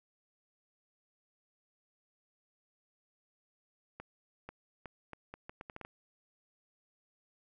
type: accelerating click train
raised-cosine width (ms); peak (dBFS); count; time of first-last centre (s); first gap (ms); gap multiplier
0.5; -29; 11; 4-5.85; 490; 0.75
effects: none